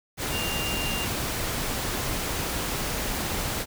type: tone in noise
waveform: sine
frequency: 2794 Hz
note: F7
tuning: in tune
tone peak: -31 dBFS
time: 0.3-1.08 s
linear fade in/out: 50 ms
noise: pink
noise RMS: -29 dBFS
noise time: 0.17-3.66 s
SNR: -5 dB
effects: none